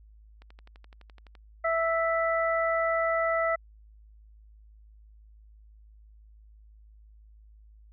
click train, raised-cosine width 0.3 ms, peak -36 dBFS, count 12, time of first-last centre 0.42-1.352 s, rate 11.8 Hz
harmonic tone, 659.3 Hz, E5, in tune, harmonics 1 / 2 / 3, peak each -26 / -29 / -31 dBFS, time 1.64-3.56 s, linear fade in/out 10 ms
effects added 53 Hz sine -51 dBFS peak until 7.92 s

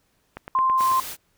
click train, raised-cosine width 0.5 ms, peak -19 dBFS, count 6, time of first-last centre 0.37-0.917 s, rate 9.14 Hz
sine tone, 1046.5 Hz, C6, in tune, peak -17 dBFS, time 0.55-1 s, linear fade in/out 2 ms
white noise, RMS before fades -34 dBFS, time 0.77-1.17 s, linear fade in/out 50 ms
effects pink hiss -67 dBFS RMS until 1.37 s

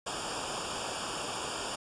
pink noise with comb filter, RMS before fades -36 dBFS, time 0.06-1.76 s, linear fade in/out 10 ms, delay 0.49 ms, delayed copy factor -0.9, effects resampled to 22050 Hz

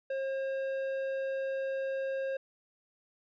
sine tone with tanh clipping, 537 Hz, C5, 45 cents sharp, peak -33 dBFS, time 0.1-2.37 s, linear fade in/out 5 ms, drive 10 dB, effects none

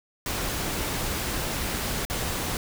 pink noise with dropouts, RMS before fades -29 dBFS, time 0.26-2.57 s, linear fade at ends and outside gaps 1 ms, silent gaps 2.051-2.099 s, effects none

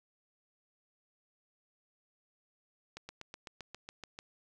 slowing click train, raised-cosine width 0.2 ms, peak -27 dBFS, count 10, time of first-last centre 2.97-4.189 s, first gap 120 ms, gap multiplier 1.03, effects none

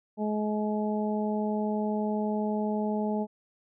harmonic tone, 212 Hz, G#3, 36 cents sharp, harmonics 1 / 2 / 3 / 4, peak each -28 / -33 / -35 / -36 dBFS, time 0.17-3.27 s, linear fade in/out 50 ms, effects none

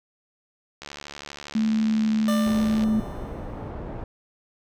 click train, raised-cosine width 0.2 ms, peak -19 dBFS, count 147, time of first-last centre 0.82-2.837 s, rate 72.4 Hz
sine tone with pitch glide, 219.5 to 218 Hz, A3 to A3, -4 to -16 cents, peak -19 dBFS, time 1.55-3 s, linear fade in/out 5 ms, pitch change -12 cents, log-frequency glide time 1.82-2.11 s
25% pulse tone with exponential decay, 594 Hz, D5, 20 cents sharp, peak -21 dBFS, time 2.28-3.71 s, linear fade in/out 1 ms, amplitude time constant 310 ms
pink low-pass noise, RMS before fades -34 dBFS, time 2.46-4.04 s, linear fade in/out 2 ms, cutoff 810 Hz, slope 12 dB/octave
effects none

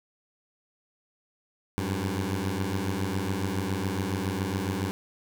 15% pulse beating tone pair, 92.5 / 99.7 Hz, F#2 / G2, 0 / +30 cents, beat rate 7.2 Hz, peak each -24 dBFS, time 1.78-4.91 s, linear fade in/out 0 ms, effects none

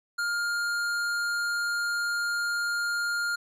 sine tone with hard clipping, 1409 Hz, F6, 15 cents sharp, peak -28 dBFS, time 0.18-3.36 s, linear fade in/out 10 ms, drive 13 dB, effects none

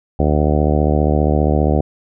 harmonic tone, 75 Hz, D2, 37 cents sharp, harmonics 1 / 2 / 3 / 4 / 5 / 6 / 7 / 8 / 9 / 10, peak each -16 / -19 / -21 / -22 / -23 / -24 / -24 / -25 / -26 / -26 dBFS, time 0.19-1.81 s, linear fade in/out 5 ms, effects none

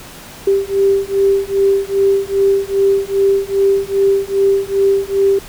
sine beating tone pair, 392 / 394.5 Hz, G4 / G4, 0 / +11 cents, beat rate 2.5 Hz, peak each -14 dBFS, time 0.47-5.39 s, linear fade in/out 5 ms, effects pink hiss -35 dBFS RMS until 5.48 s

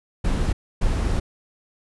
brown noise bursts at uneven times, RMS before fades -21 dBFS, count 2, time 0.24-0.53 / 0.81-1.2 s, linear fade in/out 10 ms, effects resampled to 24000 Hz

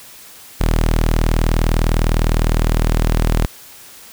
sawtooth tone, 39.85 Hz, D#1, 42 cents sharp, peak -9 dBFS, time 0.6-3.46 s, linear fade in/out 10 ms, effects white hiss -40 dBFS RMS until 4.12 s

